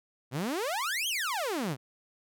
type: exponential two-way sweep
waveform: sawtooth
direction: up then down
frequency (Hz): 117.3 to 3309 to 117.3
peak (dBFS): -26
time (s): 0.31-1.77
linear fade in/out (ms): 50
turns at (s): 1.08
effects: none